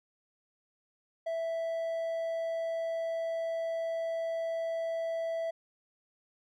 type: tone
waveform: triangle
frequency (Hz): 659.3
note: E5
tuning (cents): 0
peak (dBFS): -29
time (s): 1.26-5.51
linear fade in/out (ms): 10
effects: none